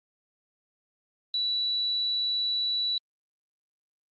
sine tone, 3941 Hz, B7, 4 cents flat, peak -25 dBFS, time 1.34-2.98 s, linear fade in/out 2 ms, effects Opus 24 kbps

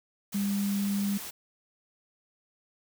sine tone in noise, 200.6 Hz, G3, 40 cents sharp, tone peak -26 dBFS, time 0.34-1.18 s, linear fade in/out 10 ms, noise white, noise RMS -40 dBFS, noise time 0.32-1.31 s, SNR +11 dB, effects none

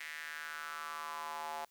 square tone with high-pass filter sweep, 77.78 Hz, D#2, in tune, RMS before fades -43 dBFS, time 0-1.65 s, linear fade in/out 5 ms, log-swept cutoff 2000 to 780 Hz, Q 4.3, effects white hiss -71 dBFS RMS until 1.7 s

